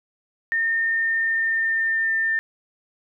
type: tone with pitch glide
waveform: sine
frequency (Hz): 1821 to 1798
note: A#6 to A6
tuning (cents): -41 to +37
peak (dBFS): -19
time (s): 0.52-2.39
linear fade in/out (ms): 0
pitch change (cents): -22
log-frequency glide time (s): 0.83-2.27
effects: none